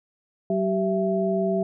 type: tone cluster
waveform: sine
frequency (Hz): 189.3 / 386.8 / 664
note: F#3 / G4 / E5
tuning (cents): +40 / -23 / +12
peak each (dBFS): -25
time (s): 0.5-1.63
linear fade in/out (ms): 2
effects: none